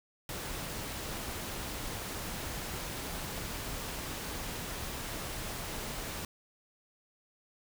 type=noise; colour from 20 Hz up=pink; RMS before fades=-39 dBFS; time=0.29-6.25 s; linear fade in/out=2 ms; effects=none